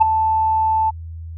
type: tone with ADSR envelope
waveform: sine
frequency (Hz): 880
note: A5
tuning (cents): 0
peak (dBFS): -4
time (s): 0-0.91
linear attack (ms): 19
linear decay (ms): 10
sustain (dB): -10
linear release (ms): 19
effects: tanh soft clip ceiling -3 dBFS + added 82 Hz sine -29 dBFS peak until 1.37 s